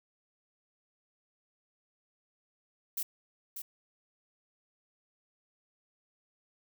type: noise with echo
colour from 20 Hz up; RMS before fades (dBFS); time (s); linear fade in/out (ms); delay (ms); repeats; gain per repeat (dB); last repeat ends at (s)
violet; -34; 2.97-3.03; 5; 590; 1; -7; 3.62
effects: none